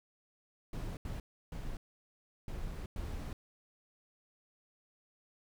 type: noise bursts at uneven times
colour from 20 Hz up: brown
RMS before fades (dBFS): -40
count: 5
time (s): 0.73-0.97 / 1.05-1.2 / 1.52-1.77 / 2.48-2.86 / 2.96-3.33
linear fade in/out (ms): 2
effects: none